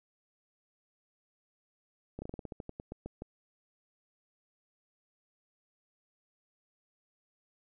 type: slowing click train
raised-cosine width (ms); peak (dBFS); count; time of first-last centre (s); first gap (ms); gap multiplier
2; -27; 14; 2.19-3.221; 30; 1.15
effects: none